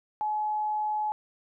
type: tone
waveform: sine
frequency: 850 Hz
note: G#5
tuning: 40 cents sharp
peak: -26 dBFS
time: 0.21-1.12 s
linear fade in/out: 0 ms
effects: none